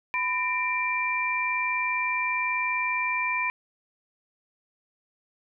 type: tone cluster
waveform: sine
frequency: 1001 / 1825 / 2360 Hz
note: B5 / A#6 / D7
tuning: +23 / -37 / +8 cents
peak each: -29 / -34 / -26 dBFS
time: 0.14-3.5 s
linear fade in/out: 0 ms
effects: none